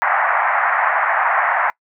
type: band-pass noise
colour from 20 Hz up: pink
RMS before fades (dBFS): -17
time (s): 0.02-1.7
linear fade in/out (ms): 0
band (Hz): 700 to 2000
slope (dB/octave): 48
effects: noise-tail reverb RT60 0.1 s tail -23 dB re dry